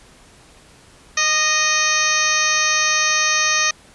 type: harmonic tone with a mistuned harmonic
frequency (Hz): 620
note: D#5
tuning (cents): -6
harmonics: 1 / 2 / 3 / 4 / 5 / 6 / 7 / 8 / 9 / 10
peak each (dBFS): -33 / -23 / -21 / -22 / -30 / -28 / -27 / -33 / -24 / -21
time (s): 1.17-3.71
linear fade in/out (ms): 5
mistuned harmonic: 2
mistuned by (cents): -22
effects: pink hiss -48 dBFS RMS until 3.94 s + resampled to 24000 Hz